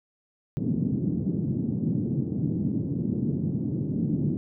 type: band-pass noise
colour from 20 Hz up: pink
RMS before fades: -27 dBFS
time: 0.57-4.37 s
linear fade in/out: 0 ms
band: 130 to 280 Hz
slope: 24 dB/octave
effects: none